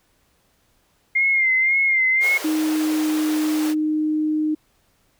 sine tone with vibrato, 2112 Hz, C7, 16 cents sharp, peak -15 dBFS, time 1.15-2.38 s, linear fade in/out 10 ms, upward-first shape sine, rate 1.9 Hz, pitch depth 53 cents each way
pink high-pass noise, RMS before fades -32 dBFS, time 2.2-3.75 s, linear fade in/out 50 ms, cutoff 390 Hz, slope 96 dB/octave
sine tone with pitch glide, 311.1 to 307.7 Hz, D#4 to D#4, 0 to -19 cents, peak -18 dBFS, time 2.44-4.55 s, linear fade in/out 10 ms, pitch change -19 cents, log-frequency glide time 2.62-3.36 s
effects pink hiss -63 dBFS RMS until 5.19 s

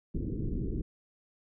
pink low-pass noise, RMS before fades -33 dBFS, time 0.14-0.82 s, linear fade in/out 10 ms, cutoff 400 Hz, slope 48 dB/octave, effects none

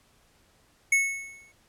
square tone with exponential decay, 2200 Hz, C#7, 14 cents flat, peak -18 dBFS, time 0.92-1.52 s, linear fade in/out 5 ms, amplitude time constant 130 ms, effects pink hiss -63 dBFS RMS until 1.68 s + low-pass 12000 Hz 12 dB/octave

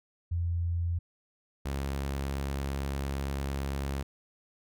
sine / sawtooth tone pair in turn, 85.6 / 68.86 Hz, F2 / C#2, -34 / -11 cents, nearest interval major third, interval 377 cents, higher first, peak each -27 dBFS, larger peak neither, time 0.31-0.99 / 1.65-4.03 s, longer second, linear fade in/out 10 ms, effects none

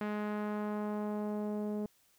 sawtooth tone with low-pass filter sweep, 209.6 Hz, G#3, 16 cents sharp, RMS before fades -36 dBFS, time 0.01-1.86 s, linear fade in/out 2 ms, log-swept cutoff 2000 to 510 Hz, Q 1.1, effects white hiss -69 dBFS RMS until 2.18 s

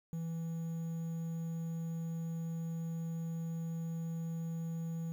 triangle tone with quantisation, 164.81 Hz, E3, in tune, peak -34 dBFS, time 0.13-5.12 s, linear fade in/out 0 ms, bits 10, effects none

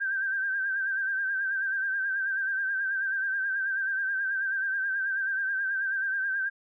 sine tone with vibrato, 1573 Hz, G6, 6 cents sharp, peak -26 dBFS, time 0-6.5 s, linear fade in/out 20 ms, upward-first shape sine, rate 9.3 Hz, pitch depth 51 cents each way, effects none

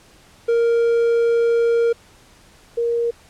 triangle / sine tone pair in turn, 466.2 / 469.2 Hz, A#4 / A#4, 0 / +11 cents, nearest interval unison, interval 11 cents, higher second, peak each -12 / -17 dBFS, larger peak first, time 0.48-1.93 / 2.77-3.11 s, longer first, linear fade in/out 10 ms, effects pink hiss -50 dBFS RMS until 3.29 s + low-pass 10000 Hz 12 dB/octave

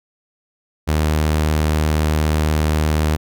sawtooth tone, 77 Hz, D#2, 17 cents flat, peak -11 dBFS, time 0.87-3.17 s, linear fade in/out 20 ms, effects none

